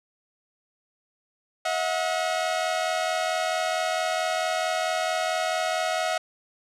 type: tone pair together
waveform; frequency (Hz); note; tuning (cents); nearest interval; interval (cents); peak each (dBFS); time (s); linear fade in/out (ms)
sawtooth; 641 / 725.5; E5 / F#5; -49 / -34; major second; 215; -23; 1.65-6.18; 5
effects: low-pass 8000 Hz 12 dB/octave